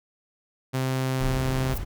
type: tone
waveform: sawtooth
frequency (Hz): 130.81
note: C3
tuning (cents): 0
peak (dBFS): -20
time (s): 0.73-1.75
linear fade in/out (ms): 20
type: noise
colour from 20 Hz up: brown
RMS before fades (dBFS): -30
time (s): 1.19-1.85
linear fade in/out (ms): 20
type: noise with exponential growth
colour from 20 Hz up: violet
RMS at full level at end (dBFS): -30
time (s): 1.66-1.78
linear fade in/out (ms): 5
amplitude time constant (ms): 24
effects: none